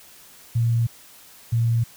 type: tone pair in turn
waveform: sine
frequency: 116.54 / 116.12 Hz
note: A#2 / A#2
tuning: 0 / -6 cents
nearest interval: unison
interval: 6 cents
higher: first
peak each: -17 dBFS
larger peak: neither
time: 0.55-0.87 / 1.52-1.84 s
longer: neither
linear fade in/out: 10 ms
effects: white hiss -48 dBFS RMS until 1.96 s